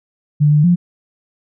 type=tone with pitch steps; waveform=sine; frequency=148.1 / 149.5 / 175.6 Hz; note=D3 / D3 / F3; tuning=+15 / +31 / +10 cents; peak=-8 dBFS; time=0.4-0.76 s; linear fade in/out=20 ms; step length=120 ms; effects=none